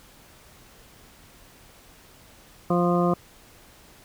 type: harmonic tone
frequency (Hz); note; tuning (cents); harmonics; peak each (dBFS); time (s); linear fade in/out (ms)
175.2; F3; +6; 1 / 2 / 3 / 4 / 6 / 7; -22 / -25 / -27 / -28 / -30 / -30; 2.7-3.14; 5
effects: pink hiss -52 dBFS RMS until 4.04 s